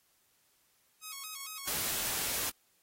5% pulse tone with vibrato, 1181 Hz, D6, 9 cents sharp, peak -30 dBFS, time 1.01-1.72 s, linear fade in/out 50 ms, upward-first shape square, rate 4.4 Hz, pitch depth 120 cents each way
white noise, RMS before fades -34 dBFS, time 1.67-2.5 s, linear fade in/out 5 ms
effects white hiss -71 dBFS RMS until 2.82 s + AAC 48 kbps

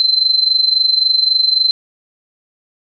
sine tone with amplitude modulation, 4086 Hz, C8, 42 cents flat, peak -7 dBFS, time 0-1.71 s, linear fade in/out 0 ms, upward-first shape sine, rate 23.7 Hz, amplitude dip 75%, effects none

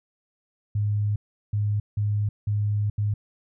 sine tone bursts at uneven times, 104 Hz, G#2, 3 cents sharp, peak -21 dBFS, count 5, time 0.75-1.16 / 1.53-1.8 / 1.97-2.29 / 2.47-2.9 / 2.98-3.14 s, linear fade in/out 5 ms, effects none

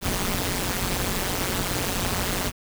pink noise with amplitude modulation, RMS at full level -22 dBFS, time 0.01-2.52 s, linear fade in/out 50 ms, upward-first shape sine, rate 184 Hz, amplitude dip 100%, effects none

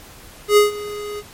square tone with ADSR envelope, 415.3 Hz, G#4, in tune, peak -8 dBFS, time 0.48-1.23 s, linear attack 89 ms, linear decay 140 ms, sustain -19 dB, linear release 43 ms, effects pink hiss -42 dBFS RMS until 1.33 s + MP3 64 kbps

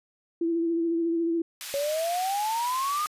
sine tone with vibrato, 334.1 Hz, E4, 23 cents sharp, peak -23 dBFS, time 0.41-1.42 s, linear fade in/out 5 ms, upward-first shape sine, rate 14 Hz, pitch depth 28 cents each way
pink high-pass noise, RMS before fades -37 dBFS, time 1.61-3.07 s, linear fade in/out 0 ms, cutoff 2200 Hz, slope 12 dB/octave
sine exponential sweep, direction up, 552 to 1244.5 Hz, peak -25 dBFS, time 1.74-3.06 s, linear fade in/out 0 ms
effects resampled to 32000 Hz

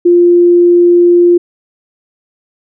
sine tone, 349.2 Hz, F4, in tune, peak -3 dBFS, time 0.05-1.38 s, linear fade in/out 10 ms, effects none

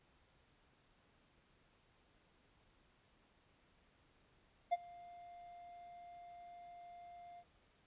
triangle tone with ADSR envelope, 700 Hz, F5, 4 cents sharp, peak -27 dBFS, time 4.71-7.44 s, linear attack 21 ms, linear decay 30 ms, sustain -24 dB, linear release 52 ms, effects pink hiss -72 dBFS RMS until 7.86 s + resampled to 8000 Hz

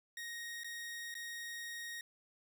sawtooth tone with dropouts, 1871 Hz, A#6, 6 cents sharp, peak -39 dBFS, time 0.17-2.01 s, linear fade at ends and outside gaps 2 ms, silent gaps 0.635-0.644 / 1.142-1.151 s, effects none

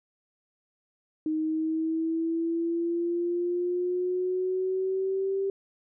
sine exponential sweep, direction up, 311.1 to 392 Hz, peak -25 dBFS, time 1.26-5.5 s, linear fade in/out 2 ms, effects none

